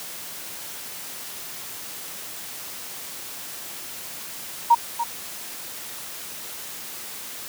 sine tone with echo, 939 Hz, A#5, 12 cents sharp, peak -10 dBFS, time 4.7-4.75 s, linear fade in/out 10 ms, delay 290 ms, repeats 1, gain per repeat -11 dB, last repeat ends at 5.04 s, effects white hiss -36 dBFS RMS until 7.48 s + high-pass 100 Hz 12 dB/octave

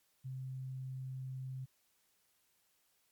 sine tone, 130.81 Hz, C3, in tune, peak -40 dBFS, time 0.24-1.66 s, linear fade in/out 20 ms, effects white hiss -75 dBFS RMS until 3.11 s + MP3 96 kbps

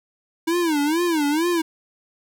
square tone with vibrato, 317.5 Hz, D#4, 35 cents sharp, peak -19 dBFS, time 0.47-1.62 s, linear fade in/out 10 ms, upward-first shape sine, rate 2.2 Hz, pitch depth 180 cents each way, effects none

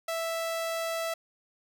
sawtooth tone, 659.3 Hz, E5, in tune, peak -26 dBFS, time 0.08-1.14 s, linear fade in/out 5 ms, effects none

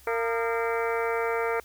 harmonic tone with a mistuned harmonic, 230 Hz, A#3, 23 cents flat, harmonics 2 / 3 / 4 / 5 / 6 / 7 / 8 / 9 / 10, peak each -27 / -34 / -34 / -36 / -34 / -40 / -40 / -38 / -39 dBFS, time 0.07-1.6 s, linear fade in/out 2 ms, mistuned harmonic 5, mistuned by +87 cents, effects added 65 Hz sine -55 dBFS peak until 1.64 s + white hiss -55 dBFS RMS until 1.64 s

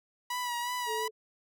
sawtooth tone with vibrato, 973 Hz, B5, 26 cents flat, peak -28 dBFS, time 0.3-1.08 s, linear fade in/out 5 ms, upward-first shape sine, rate 2.8 Hz, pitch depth 38 cents each way
sine tone, 437.3 Hz, A4, 11 cents flat, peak -34 dBFS, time 0.86-1.11 s, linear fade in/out 50 ms
effects none

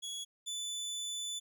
25% pulse tone pair in turn, 3356 / 3495 Hz, G#7 / A7, +17 / -12 cents, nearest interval minor second, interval 71 cents, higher second, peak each -35 / -33 dBFS, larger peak second, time 0.02-0.25 / 0.46-1.4 s, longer second, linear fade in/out 20 ms, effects none

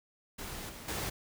pink noise with level steps, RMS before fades -42 / -47 / -36 dBFS, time 0.38-1.1 s, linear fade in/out 10 ms, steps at 0.69 / 0.88 s, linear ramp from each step 5 ms, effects none

